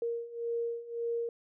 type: beating tone pair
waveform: sine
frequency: 466.2 / 468 Hz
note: A#4 / A#4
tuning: 0 / +7 cents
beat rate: 1.8 Hz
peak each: -37 / -34 dBFS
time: 0.02-1.29 s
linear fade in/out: 2 ms
effects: none